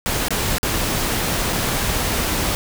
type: noise with dropouts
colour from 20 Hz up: pink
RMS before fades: -21 dBFS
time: 0.06-2.55 s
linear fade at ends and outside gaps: 0 ms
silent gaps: 0.284-0.306 / 0.583-0.63 / 1.526-1.53 s
effects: none